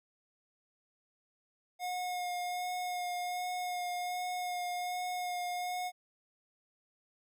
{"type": "tone with vibrato", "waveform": "square", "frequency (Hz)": 719, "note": "F#5", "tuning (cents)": -50, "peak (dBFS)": -35, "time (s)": [1.79, 5.92], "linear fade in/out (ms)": 50, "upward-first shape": "sine", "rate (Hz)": 1.3, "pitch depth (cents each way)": 15, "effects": []}